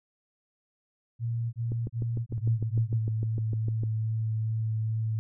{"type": "tone bursts", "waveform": "sine", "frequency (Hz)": 116.3, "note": "A#2", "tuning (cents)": -4, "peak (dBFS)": -27, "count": 5, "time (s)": [1.19, 2.998], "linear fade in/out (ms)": 50, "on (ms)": 340, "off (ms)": 27}
{"type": "click train", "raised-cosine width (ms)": 3, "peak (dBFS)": -23, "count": 15, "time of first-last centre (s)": [1.72, 3.835], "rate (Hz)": 6.62}
{"type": "tone with vibrato", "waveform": "sine", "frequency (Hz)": 110.6, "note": "A2", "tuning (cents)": 9, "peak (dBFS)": -26, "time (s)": [2.38, 5.19], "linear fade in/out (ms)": 0, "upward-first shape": "sine", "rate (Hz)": 2.4, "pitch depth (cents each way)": 10}
{"effects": []}